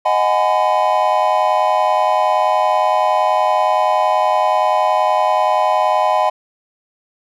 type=chord; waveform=triangle; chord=G# minor seventh; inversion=second; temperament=equal with one note detuned; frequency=622.3 / 740 / 830.6 / 1009.7 Hz; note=D#5 / F#5 / G#5 / B5; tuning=0 / 0 / 0 / +38 cents; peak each=-16 dBFS; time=0.05-6.3 s; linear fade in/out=10 ms; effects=none